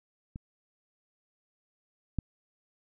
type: clicks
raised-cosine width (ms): 5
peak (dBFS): -27 / -17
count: 2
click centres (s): 0.359 / 2.187
effects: none